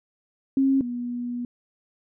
sine tone pair in turn, 270 / 242.7 Hz, C#4 / B3, -45 / -30 cents, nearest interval major second, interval 185 cents, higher first, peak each -17 / -27 dBFS, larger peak first, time 0.57-0.81 / 0.81-1.45 s, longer second, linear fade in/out 2 ms, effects none

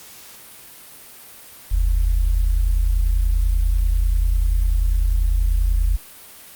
sine tone pair together, 43.49 / 73.7 Hz, F1 / D2, -6 / +7 cents, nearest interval major sixth, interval 913 cents, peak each -15 / -24 dBFS, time 1.71-5.97 s, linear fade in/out 10 ms, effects white hiss -42 dBFS RMS until 6.55 s + Opus 48 kbps

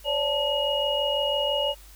sine tone cluster, 532 / 578 / 883 / 2883 Hz, C5 / D5 / A5 / F#7, +29 / -28 / +6 / -46 cents, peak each -32 / -26 / -32 / -26 dBFS, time 0.04-1.75 s, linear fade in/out 50 ms, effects added 50 Hz sine -47 dBFS peak until 1.95 s + white hiss -52 dBFS RMS until 1.95 s

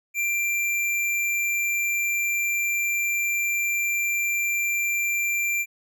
square tone, 2365 Hz, D7, 12 cents sharp, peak -23 dBFS, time 0.14-5.66 s, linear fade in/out 50 ms, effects none

